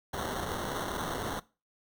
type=noise with sample-and-hold; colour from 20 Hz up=white; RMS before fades=-35 dBFS; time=0.13-1.4 s; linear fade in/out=10 ms; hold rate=2450 Hz; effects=noise-tail reverb RT60 0.3 s tail -20 dB re dry